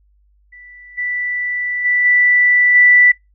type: tone with level steps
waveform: sine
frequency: 1972 Hz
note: B6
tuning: 3 cents flat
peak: -37 / -18 / -12 / -9 / -6 dBFS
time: 0.52-3.12 s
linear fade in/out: 10 ms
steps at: 0.97 / 1.84 / 2.04 / 2.74 s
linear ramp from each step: 20 ms
effects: noise-tail reverb RT60 0.2 s tail -25 dB re dry + added 50 Hz sine -52 dBFS peak until 3.34 s